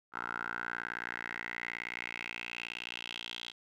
10% pulse tone with band-pass filter sweep, 58.9 Hz, A#1, 19 cents sharp, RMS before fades -41 dBFS, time 0.12-3.53 s, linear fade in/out 50 ms, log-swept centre 1300 to 3400 Hz, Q 5.1, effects none

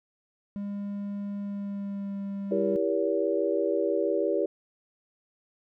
triangle tone with pitch glide, 202 to 198.42 Hz, G#3 to G3, -48 to +21 cents, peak -29 dBFS, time 0.56-2.76 s, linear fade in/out 0 ms, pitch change -31 cents, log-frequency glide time 1.39-2.18 s
sine chord, E diminished seventh, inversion none, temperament just, 329.6 / 395.6 / 474.7 / 569.6 Hz, E4 / G4 / Bb4 / Db5, 0 / +16 / +31 / +47 cents, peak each -30 / -28 / -30 / -29 dBFS, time 2.51-4.46 s, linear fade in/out 5 ms
effects none

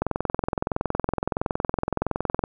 click train, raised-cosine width 1 ms, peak -9 dBFS, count 53, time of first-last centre 0.02-2.439 s, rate 21.5 Hz, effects none

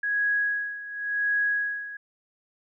sine tone with tremolo, 1661.2 Hz, G#6, in tune, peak -21 dBFS, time 0.03-1.97 s, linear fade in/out 5 ms, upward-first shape sine, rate 0.92 Hz, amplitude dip 80%, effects none

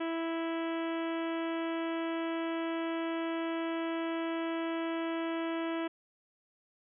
harmonic tone, 329.6 Hz, E4, in tune, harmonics 1 / 2 / 3 / 4 / 5 / 6 / 7 / 8 / 9 / 10, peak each -33 / -39 / -43 / -45 / -47 / -49 / -50 / -51 / -52 / -53 dBFS, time 0-5.88 s, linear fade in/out 10 ms, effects none

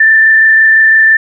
sine tone with frequency modulation, 1774 Hz, A6, 14 cents sharp, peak -3 dBFS, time 0-1.17 s, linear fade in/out 5 ms, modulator 25.9 Hz, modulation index 0.69, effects none

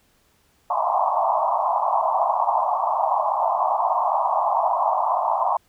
white band-pass noise, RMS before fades -21 dBFS, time 0.7-5.57 s, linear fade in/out 5 ms, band 630 to 1100 Hz, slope 96 dB/octave, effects pink hiss -62 dBFS RMS until 5.68 s

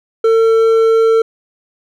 triangle tone with hard clipping, 450.3 Hz, A4, 40 cents sharp, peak -9 dBFS, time 0.24-1.22 s, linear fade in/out 5 ms, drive 9 dB, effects none

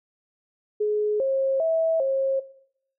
sine tone with pitch steps, 421.3 / 537 / 651 / 538 Hz, G#4 / C5 / E5 / C5, +25 / +45 / -22 / +48 cents, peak -20 dBFS, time 0.8-2.4 s, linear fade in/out 10 ms, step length 400 ms, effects noise-tail reverb RT60 0.7 s tail -19 dB re dry

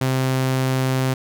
sawtooth tone, 130.81 Hz, C3, in tune, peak -14 dBFS, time 0.01-1.14 s, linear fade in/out 5 ms, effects none

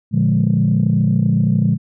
sine chord, Bb dominant seventh, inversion none, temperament equal, 116.54 / 146.83 / 174.61 / 207.7 Hz, Bb2 / D3 / F3 / Ab3, 0 / 0 / 0 / 0 cents, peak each -17 dBFS, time 0.11-1.78 s, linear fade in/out 50 ms, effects tanh soft clip ceiling -5 dBFS

